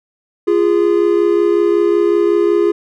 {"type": "tone pair together", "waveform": "triangle", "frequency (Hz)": [345.4, 410.8], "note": ["F4", "G#4"], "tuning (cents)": [-19, -19], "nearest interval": "minor third", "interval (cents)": 300, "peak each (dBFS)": -11, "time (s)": [0.47, 2.72], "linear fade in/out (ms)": 10, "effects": []}